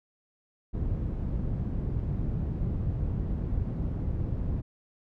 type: low-pass noise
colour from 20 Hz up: white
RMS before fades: -30 dBFS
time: 0.73-4.62 s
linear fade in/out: 20 ms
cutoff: 120 Hz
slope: 12 dB/octave
effects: none